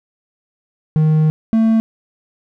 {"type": "tone pair in turn", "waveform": "triangle", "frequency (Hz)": [155.56, 223.5], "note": ["D#3", "A3"], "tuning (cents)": [0, 27], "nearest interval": "tritone", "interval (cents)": 627, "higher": "second", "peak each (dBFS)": -8, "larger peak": "neither", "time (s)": [[0.96, 1.3], [1.53, 1.8]], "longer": "first", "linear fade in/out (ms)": 0, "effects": []}